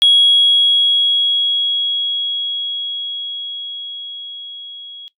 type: tone with level ramp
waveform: sine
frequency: 3320 Hz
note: G#7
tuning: 1 cent flat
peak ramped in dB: -5 to -31 dBFS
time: 0.02-5.08 s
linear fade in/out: 0 ms
effects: noise-tail reverb RT60 0.1 s tail -17 dB re dry + tanh soft clip ceiling -3 dBFS

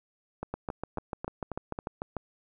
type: two click trains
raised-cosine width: 1 ms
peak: -20 / -19 dBFS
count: 6 / 12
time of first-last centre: 0.43-1.789 / 0.54-2.167 s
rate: 3.68 / 6.76 Hz
effects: none

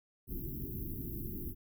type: band-stop noise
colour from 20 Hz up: pink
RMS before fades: -40 dBFS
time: 0.27-1.55 s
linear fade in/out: 50 ms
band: 390 to 12000 Hz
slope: 96 dB/octave
effects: none

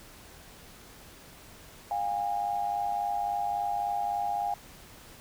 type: tone pair together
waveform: sine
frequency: 708.4 / 812 Hz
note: F5 / G#5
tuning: +24 / -39 cents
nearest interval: major second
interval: 237 cents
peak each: -32 / -29 dBFS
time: 1.91-4.54 s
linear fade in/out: 2 ms
effects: pink hiss -51 dBFS RMS until 5.2 s

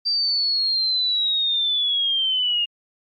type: linear sweep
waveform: sine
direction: down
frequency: 4699 to 2823 Hz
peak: -18 dBFS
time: 0.05-2.66 s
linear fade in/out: 20 ms
effects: MP3 32 kbps

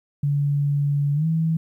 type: tone with pitch glide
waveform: sine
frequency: 143.3 to 161.78 Hz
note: D3 to E3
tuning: -42 to -32 cents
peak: -18 dBFS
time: 0.23-1.57 s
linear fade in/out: 5 ms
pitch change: +210 cents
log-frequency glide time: 1.14-1.26 s
effects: 10-bit

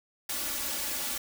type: noise with comb filter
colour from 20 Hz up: white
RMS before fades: -33 dBFS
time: 0.29-1.18 s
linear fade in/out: 5 ms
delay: 3.5 ms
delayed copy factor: +0.85
effects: none

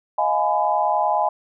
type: chord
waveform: sine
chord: F half-diminished seventh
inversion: third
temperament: just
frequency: 628.6 / 698.5 / 838.1 / 1005.8 Hz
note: Eb5 / F5 / Ab5 / Cb6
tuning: +18 / 0 / +16 / +31 cents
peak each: -24 / -24 / -20 / -24 dBFS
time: 0.18-1.29 s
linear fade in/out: 5 ms
effects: none

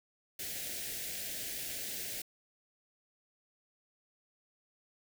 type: band-stop noise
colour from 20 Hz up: white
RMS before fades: -40 dBFS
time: 0.39-2.22 s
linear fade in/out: 5 ms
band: 730 to 1600 Hz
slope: 48 dB/octave
effects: none

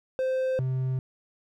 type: tone pair in turn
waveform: triangle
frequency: 520 / 130 Hz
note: C5 / C3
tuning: -11 / -11 cents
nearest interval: 2 octaves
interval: 2400 cents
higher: first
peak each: -22 / -23 dBFS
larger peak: first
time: 0.19-0.59 / 0.59-0.99 s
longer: neither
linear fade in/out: 0 ms
effects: none

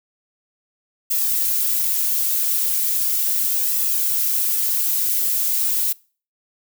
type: noise with flanger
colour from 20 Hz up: violet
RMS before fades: -20 dBFS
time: 1.1-5.93 s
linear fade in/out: 10 ms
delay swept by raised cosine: 1.3 to 5.8 ms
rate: 0.37 Hz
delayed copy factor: -0.55
effects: noise-tail reverb RT60 0.4 s tail -24 dB re dry

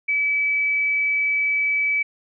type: tone with frequency modulation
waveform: sine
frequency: 2295 Hz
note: D7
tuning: 40 cents flat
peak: -18 dBFS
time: 0.08-2.03 s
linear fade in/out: 10 ms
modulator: 35.3 Hz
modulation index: 0.24
effects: none

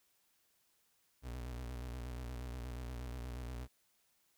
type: tone with vibrato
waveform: 35% pulse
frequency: 61.4 Hz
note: B1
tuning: 9 cents flat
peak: -40 dBFS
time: 1.22-3.68 s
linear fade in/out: 50 ms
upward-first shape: square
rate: 8.4 Hz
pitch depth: 62 cents each way
effects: white hiss -75 dBFS RMS until 4.37 s

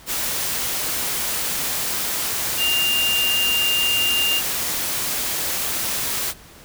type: tone in noise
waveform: sine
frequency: 2800 Hz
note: F7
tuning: 4 cents sharp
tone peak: -18 dBFS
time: 2.57-4.42 s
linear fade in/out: 50 ms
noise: white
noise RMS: -24 dBFS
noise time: 0.06-6.34 s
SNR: +3 dB
effects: pink hiss -45 dBFS RMS until 6.64 s

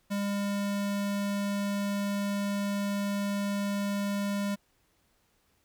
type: tone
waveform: square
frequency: 201.5 Hz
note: G3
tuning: 48 cents sharp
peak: -29 dBFS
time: 0.1-4.56 s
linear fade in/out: 20 ms
effects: pink hiss -70 dBFS RMS until 5.64 s

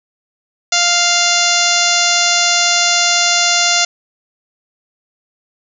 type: harmonic tone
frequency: 698 Hz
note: F5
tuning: 1 cent flat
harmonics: 1 / 2 / 3 / 4 / 5 / 6 / 7 / 8 / 9 / 10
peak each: -20 / -20 / -20 / -20 / -20 / -20 / -20 / -20 / -20 / -20 dBFS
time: 0.72-3.85 s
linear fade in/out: 5 ms
effects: none

